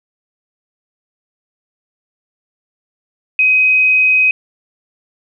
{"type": "tone", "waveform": "sine", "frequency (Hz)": 2521, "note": "D#7", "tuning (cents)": 22, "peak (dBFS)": -8, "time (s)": [3.39, 4.31], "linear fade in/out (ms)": 2, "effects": []}